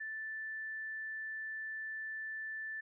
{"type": "tone", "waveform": "sine", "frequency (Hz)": 1760, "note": "A6", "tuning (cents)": 0, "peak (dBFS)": -39, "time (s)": [0, 2.81], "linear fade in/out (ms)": 10, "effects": []}